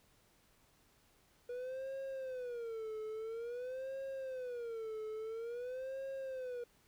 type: tone with vibrato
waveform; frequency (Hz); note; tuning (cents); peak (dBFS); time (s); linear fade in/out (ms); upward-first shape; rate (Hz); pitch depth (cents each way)
triangle; 483.3; B4; -38; -38; 1.49-6.64; 5; sine; 0.49; 190
effects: pink hiss -70 dBFS RMS until 6.87 s